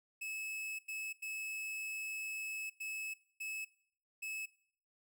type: tone bursts at uneven times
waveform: 45% pulse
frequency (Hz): 2593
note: E7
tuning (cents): -29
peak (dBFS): -40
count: 6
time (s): 0.21-0.79 / 0.88-1.13 / 1.22-2.7 / 2.8-3.14 / 3.4-3.65 / 4.22-4.46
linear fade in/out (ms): 10
effects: noise-tail reverb RT60 0.6 s tail -19 dB re dry